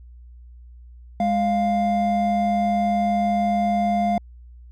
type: tone pair together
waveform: triangle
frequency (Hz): 206.5 / 698.5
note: G#3 / F5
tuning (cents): -10 / 0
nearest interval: octave + major sixth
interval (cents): 2110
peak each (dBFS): -20 / -18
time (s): 1.2-4.18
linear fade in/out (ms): 2
effects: added 60 Hz sine -41 dBFS peak until 4.71 s